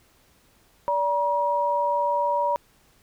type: tone pair together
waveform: sine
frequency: 579.4 / 955 Hz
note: D5 / A#5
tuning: -24 / +42 cents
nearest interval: major sixth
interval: 866 cents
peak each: -25 / -22 dBFS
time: 0.88-2.56 s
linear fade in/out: 0 ms
effects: pink hiss -60 dBFS RMS until 3.02 s